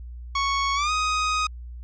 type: tone with pitch glide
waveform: sawtooth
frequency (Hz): 1108.7 to 1251.7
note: C#6 to D#6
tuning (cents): 0 to +10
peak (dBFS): -18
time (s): 0.35-1.47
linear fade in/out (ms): 5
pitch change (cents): +210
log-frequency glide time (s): 0.75-0.91
effects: added 60 Hz sine -35 dBFS peak until 1.83 s + resampled to 16000 Hz